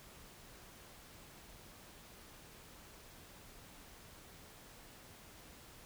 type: silence
effects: pink hiss -57 dBFS RMS until 5.85 s